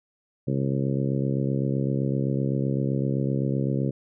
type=harmonic tone; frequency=67.8 Hz; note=C#2; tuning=38 cents flat; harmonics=2 / 3 / 4 / 5 / 6 / 7 / 8; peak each=-25 / -29 / -31 / -33 / -35 / -36 / -37 dBFS; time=0.47-3.91 s; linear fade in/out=10 ms; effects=none